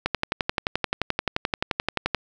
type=click train; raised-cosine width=0.3 ms; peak=-6 dBFS; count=25; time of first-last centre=0.06-2.147 s; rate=11.5 Hz; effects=none